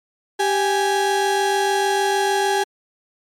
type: tone pair together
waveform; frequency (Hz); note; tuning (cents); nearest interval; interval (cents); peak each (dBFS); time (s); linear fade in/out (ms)
35% pulse; 392 / 830.6; G4 / G#5; 0 / 0; octave + minor second; 1300; -18; 0.39-2.64; 10
effects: low-pass 11000 Hz 12 dB/octave + MP3 96 kbps